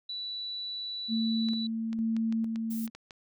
sine tone, 3951 Hz, B7, in tune, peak -34 dBFS, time 0.09-1.67 s, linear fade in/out 5 ms
sine tone with tremolo, 225 Hz, A3, 39 cents sharp, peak -26 dBFS, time 1.08-2.9 s, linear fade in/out 50 ms, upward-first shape square, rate 1.1 Hz, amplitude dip 35%
clicks, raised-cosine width 0.2 ms, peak -28 dBFS, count 8, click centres 1.487 / 1.93 / 2.166 / 2.325 / 2.559 / 2.877 / 2.95 / 3.108 s
violet noise, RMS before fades -43 dBFS, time 2.7-2.87 s, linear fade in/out 10 ms
effects none

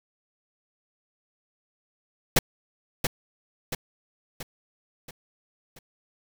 pink noise with echo, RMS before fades -18 dBFS, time 2.36-2.39 s, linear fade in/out 5 ms, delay 680 ms, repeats 5, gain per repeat -6 dB, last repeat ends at 5.79 s, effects none

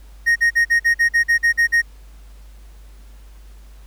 triangle tone bursts, 1864.7 Hz, A#6, in tune, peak -10 dBFS, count 11, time 0.26-1.82 s, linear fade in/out 20 ms, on 100 ms, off 46 ms, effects added 50 Hz sine -39 dBFS peak until 3.86 s + pink hiss -54 dBFS RMS until 3.86 s

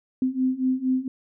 sine beating tone pair, 256 / 260.3 Hz, C4 / C4, -38 / -9 cents, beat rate 4.3 Hz, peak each -25 / -23 dBFS, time 0.22-1.08 s, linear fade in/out 2 ms, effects none

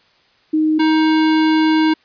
sine / square tone pair in turn, 311.1 / 314.5 Hz, D#4 / D#4, 0 / +19 cents, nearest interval unison, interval 19 cents, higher second, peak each -12 dBFS, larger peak neither, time 0.53-0.79 / 0.79-1.94 s, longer second, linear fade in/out 10 ms, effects white hiss -55 dBFS RMS until 2.04 s + resampled to 11025 Hz

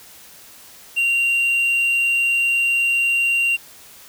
triangle tone, 2764 Hz, F7, 19 cents flat, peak -14 dBFS, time 0.96-3.57 s, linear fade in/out 20 ms, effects white hiss -44 dBFS RMS until 4.08 s

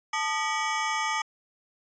25% pulse ring-modulated tone, 1051 Hz, C6, 7 cents sharp, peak -19 dBFS, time 0.13-1.22 s, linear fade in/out 5 ms, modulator 172 Hz, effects resampled to 16000 Hz

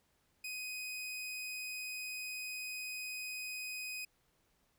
sawtooth tone, 2504 Hz, D#7, 10 cents sharp, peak -37 dBFS, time 0.44-4.05 s, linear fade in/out 5 ms, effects pink hiss -75 dBFS RMS until 4.78 s

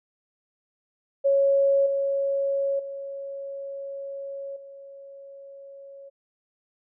sine tone with level steps, 553 Hz, C#5, 4 cents flat, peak -17 / -22 / -32 / -41 dBFS, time 1.24-6.1 s, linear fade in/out 20 ms, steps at 1.86 / 2.79 / 4.56 s, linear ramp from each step 5 ms, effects none

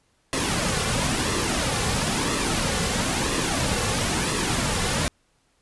pink noise with flanger, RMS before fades -24 dBFS, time 0.33-5.08 s, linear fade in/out 0 ms, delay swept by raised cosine 1.3 to 3.2 ms, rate 1 Hz, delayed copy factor -0.55, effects pink hiss -66 dBFS RMS until 5.61 s + resampled to 24000 Hz

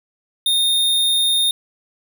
square tone, 3665 Hz, A#7, 30 cents flat, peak -15 dBFS, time 0.46-1.51 s, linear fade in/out 2 ms, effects none

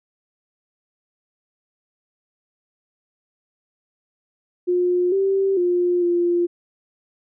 sine tone with pitch steps, 357.3 / 388.9 / 354.1 / 348 Hz, F4 / G4 / F4 / F4, +40 / -14 / +24 / -6 cents, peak -16 dBFS, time 4.67-6.47 s, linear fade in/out 20 ms, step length 450 ms, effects none

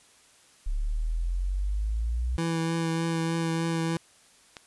sine exponential sweep, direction up, 34.65 to 63.1 Hz, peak -25 dBFS, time 0.66-2.37 s, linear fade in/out 10 ms
25% pulse tone with vibrato, 164.9 Hz, E3, 1 cent sharp, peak -22 dBFS, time 2.38-3.97 s, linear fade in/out 2 ms, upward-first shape triangle, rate 3.3 Hz, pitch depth 17 cents each way
click, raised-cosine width 0.2 ms, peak -22 dBFS, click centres 4.568 s
effects white hiss -58 dBFS RMS until 4.66 s + resampled to 24000 Hz

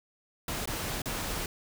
pink noise with dropouts, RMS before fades -34 dBFS, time 0.48-1.46 s, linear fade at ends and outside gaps 2 ms, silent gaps 0.657-0.674 / 1.019-1.057 s, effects none

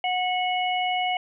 harmonic tone, 732 Hz, F#5, 19 cents flat, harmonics 1 / 3 / 4, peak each -24 / -29 / -30 dBFS, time 0.04-1.17 s, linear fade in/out 2 ms, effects none

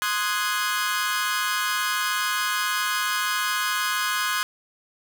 sawtooth chord, Ab dominant seventh, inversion first, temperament equal, 1046.5 / 1244.5 / 1480 / 1661.2 Hz, C6 / Eb6 / Gb6 / Ab6, 0 / 0 / 0 / 0 cents, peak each -25 dBFS, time 0.02-4.43 s, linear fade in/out 0 ms, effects none

